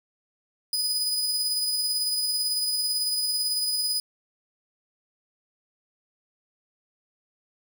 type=tone with tremolo; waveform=sawtooth; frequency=4978 Hz; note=D#8; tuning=in tune; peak=-20 dBFS; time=0.73-4 s; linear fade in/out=2 ms; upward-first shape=sine; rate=18 Hz; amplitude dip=30%; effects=none